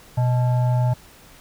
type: tone with frequency modulation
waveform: sine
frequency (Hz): 123.47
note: B2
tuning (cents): 0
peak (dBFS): -16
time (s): 0.17-0.94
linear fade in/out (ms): 10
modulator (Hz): 747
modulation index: 0.4
effects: pink hiss -48 dBFS RMS until 1.4 s